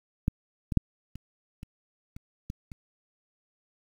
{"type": "clicks", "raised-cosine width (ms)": 5, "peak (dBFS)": [-11, -18, -6, -28, -28, -30, -22, -30], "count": 8, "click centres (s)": [0.281, 0.722, 0.773, 1.156, 1.631, 2.165, 2.501, 2.718], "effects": ["8-bit"]}